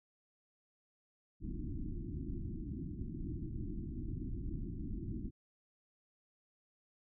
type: low-pass noise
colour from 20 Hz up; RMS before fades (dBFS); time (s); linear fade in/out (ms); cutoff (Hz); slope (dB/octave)
pink; -41; 1.4-5.31; 50; 350; 96
effects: none